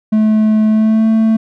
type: tone with pitch glide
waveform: triangle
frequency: 216.2 to 221.8 Hz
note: A3 to A3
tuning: -30 to +14 cents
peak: -6 dBFS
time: 0.12-1.37 s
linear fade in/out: 10 ms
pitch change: +44 cents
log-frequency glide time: 0.68-1.07 s
effects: none